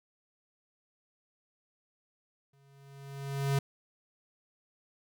square tone with exponential growth, 138.59 Hz, C#3, in tune, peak -25 dBFS, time 2.53-3.59 s, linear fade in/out 5 ms, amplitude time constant 230 ms, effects none

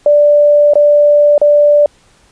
sine tone with dropouts, 587.3 Hz, D5, in tune, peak -4 dBFS, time 0.06-1.86 s, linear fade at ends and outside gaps 2 ms, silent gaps 0.736-0.755 / 1.38-1.415 s, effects pink hiss -49 dBFS RMS until 2.31 s + resampled to 22050 Hz

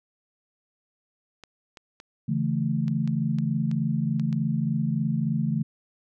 clicks, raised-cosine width 0.2 ms, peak -26 dBFS, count 9, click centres 1.437 / 1.772 / 2.001 / 2.881 / 3.076 / 3.386 / 3.714 / 4.197 / 4.328 s
sine chord, A major, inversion first, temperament equal with one note detuned, 141.42 / 164.81 / 220 Hz, C#3 / E3 / A3, +35 / 0 / 0 cents, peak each -27 dBFS, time 2.28-5.63 s, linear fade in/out 10 ms
effects none

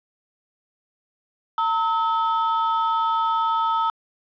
triangle ring-modulated tone, 1100 Hz, C#6, 14 cents flat, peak -14 dBFS, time 1.58-3.9 s, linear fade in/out 2 ms, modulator 191 Hz, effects resampled to 11025 Hz + 8-bit

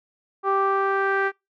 sawtooth tone with low-pass filter sweep, 391.2 Hz, G4, 4 cents flat, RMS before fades -22 dBFS, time 0.43-1.32 s, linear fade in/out 50 ms, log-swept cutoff 1100 to 1700 Hz, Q 4.5, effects noise-tail reverb RT60 0.2 s tail -23 dB re dry

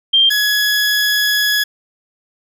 sine / 20% pulse tone pair in turn, 3178 / 1683.5 Hz, G7 / G#6, +23 / +23 cents, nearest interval major seventh, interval 1100 cents, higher first, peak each -8 dBFS, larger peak neither, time 0.13-0.3 / 0.3-1.64 s, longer second, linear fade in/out 10 ms, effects none

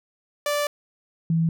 sawtooth / sine tone pair in turn, 585 / 164.16 Hz, D5 / E3, -7 / -7 cents, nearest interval octave + minor seventh, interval 2200 cents, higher first, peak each -18 dBFS, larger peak neither, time 0.46-0.67 / 1.3-1.49 s, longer first, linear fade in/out 2 ms, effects none

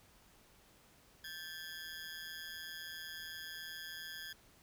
20% pulse ring-modulated tone, 1661.2 Hz, G#6, in tune, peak -37 dBFS, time 1.24-4.33 s, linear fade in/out 5 ms, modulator 81.4 Hz, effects pink hiss -65 dBFS RMS until 4.62 s

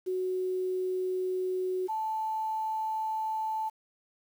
sine tone pair in turn, 370 / 876.7 Hz, F#4 / A5, 0 / -7 cents, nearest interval octave + minor third, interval 1493 cents, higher second, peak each -28 / -29 dBFS, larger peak first, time 0.06-1.88 / 1.88-3.7 s, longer neither, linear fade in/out 20 ms, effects 9-bit

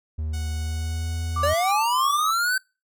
triangle tone with pitch glide, 77.78 to 82.88 Hz, D#2 to E2, 0 to +10 cents, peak -23 dBFS, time 0.18-1.54 s, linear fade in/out 10 ms, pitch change +110 cents, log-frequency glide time 0.53-1.13 s
5% pulse tone, 738 Hz, F#5, 5 cents flat, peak -27 dBFS, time 0.33-1.72 s, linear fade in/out 10 ms
sine tone with tremolo, 1174.7 Hz, D6, in tune, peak -22 dBFS, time 1.36-2.31 s, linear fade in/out 5 ms, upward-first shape sine, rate 3.3 Hz, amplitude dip 65%
square linear sweep, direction up, 554.4 to 1548 Hz, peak -21 dBFS, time 1.43-2.58 s, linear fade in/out 5 ms
effects noise-tail reverb RT60 0.3 s tail -26 dB re dry

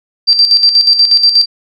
sine tone with tremolo, 4699 Hz, D8, in tune, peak -3 dBFS, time 0.27-1.46 s, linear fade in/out 20 ms, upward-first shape square, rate 8.3 Hz, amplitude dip 60%, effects none

